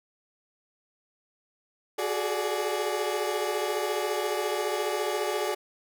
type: tone cluster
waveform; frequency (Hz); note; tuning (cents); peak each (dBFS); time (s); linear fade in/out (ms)
30% pulse; 367.7 / 414.1 / 428.6 / 585; F#4 / G#4 / A4 / D5; -11 / -5 / -45 / -7; -30; 1.98-5.55; 10
effects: none